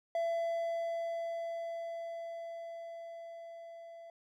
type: tone with level ramp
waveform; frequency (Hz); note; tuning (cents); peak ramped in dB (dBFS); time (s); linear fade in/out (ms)
triangle; 671; E5; +31; -28 to -46; 0.15-4.1; 2
effects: none